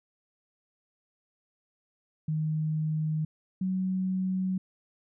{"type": "tone pair in turn", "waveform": "sine", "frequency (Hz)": [155.56, 187.01], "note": ["D#3", "F#3"], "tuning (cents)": [0, 19], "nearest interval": "minor third", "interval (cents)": 319, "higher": "second", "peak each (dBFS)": -26, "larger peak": "neither", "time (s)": [[2.28, 3.25], [3.61, 4.58]], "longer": "neither", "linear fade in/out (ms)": 5, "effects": []}